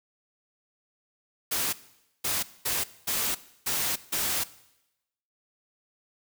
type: noise bursts at uneven times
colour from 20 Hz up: white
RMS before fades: -28 dBFS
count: 6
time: 1.51-1.73 / 2.24-2.43 / 2.65-2.84 / 3.07-3.35 / 3.66-3.96 / 4.12-4.44 s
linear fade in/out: 10 ms
effects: noise-tail reverb RT60 0.9 s tail -18 dB re dry